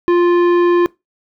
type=tone with tanh clipping; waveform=triangle; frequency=349.2 Hz; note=F4; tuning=in tune; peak=-11 dBFS; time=0.08-0.86 s; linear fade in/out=0 ms; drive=17 dB; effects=noise-tail reverb RT60 0.2 s tail -22 dB re dry